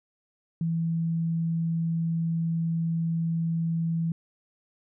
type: tone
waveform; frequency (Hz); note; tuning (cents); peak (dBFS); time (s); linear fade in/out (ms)
sine; 165.2; E3; +4; -24; 0.61-4.12; 2
effects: none